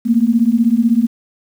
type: beating tone pair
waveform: sine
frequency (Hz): 223.9 / 239.9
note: A3 / A#3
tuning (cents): +30 / +50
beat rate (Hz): 16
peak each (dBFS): -13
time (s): 0.05-1.07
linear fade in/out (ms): 20
effects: 7-bit